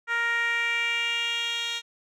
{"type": "tone with band-pass filter sweep", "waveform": "10% pulse", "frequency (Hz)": 467.6, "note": "A#4", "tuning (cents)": 5, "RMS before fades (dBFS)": -27, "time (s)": [0.07, 1.82], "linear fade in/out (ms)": 50, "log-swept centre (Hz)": [1600, 3900], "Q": 3.2, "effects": []}